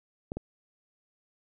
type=clicks; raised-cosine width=2 ms; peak=-21 dBFS; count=2; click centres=0.319 / 0.37 s; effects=none